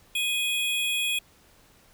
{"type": "tone pair together", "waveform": "square", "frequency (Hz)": [2496, 3332], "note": ["D#7", "G#7"], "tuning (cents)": [5, 5], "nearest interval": "perfect fourth", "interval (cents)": 500, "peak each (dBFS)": -28, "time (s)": [0.15, 1.19], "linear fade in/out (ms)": 5, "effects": ["pink hiss -58 dBFS RMS until 1.93 s"]}